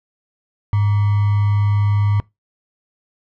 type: tone with sample-and-hold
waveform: sine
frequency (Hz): 102.5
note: G#2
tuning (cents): -22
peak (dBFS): -13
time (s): 0.73-2.2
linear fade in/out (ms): 0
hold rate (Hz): 1050
effects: noise-tail reverb RT60 0.2 s tail -22 dB re dry + low-pass 2000 Hz 12 dB/octave